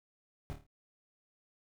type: noise with echo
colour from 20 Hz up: brown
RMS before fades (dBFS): -39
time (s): 0.5-0.53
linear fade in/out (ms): 0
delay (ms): 27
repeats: 5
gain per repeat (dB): -6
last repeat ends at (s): 0.665
effects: none